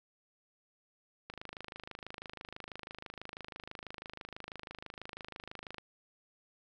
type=click train; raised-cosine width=0.3 ms; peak=-27 dBFS; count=118; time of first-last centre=1.3-5.783 s; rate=26.1 Hz; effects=none